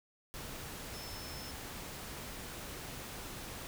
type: tone in noise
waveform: sine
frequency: 5274 Hz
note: E8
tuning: in tune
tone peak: -49 dBFS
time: 0.94-1.51 s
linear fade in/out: 0 ms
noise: pink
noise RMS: -45 dBFS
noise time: 0.34-3.67 s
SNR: -7 dB
effects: none